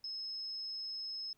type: tone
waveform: sine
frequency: 5180 Hz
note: E8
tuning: 31 cents flat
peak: -39 dBFS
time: 0.04-1.33 s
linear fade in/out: 2 ms
effects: pink hiss -75 dBFS RMS until 1.37 s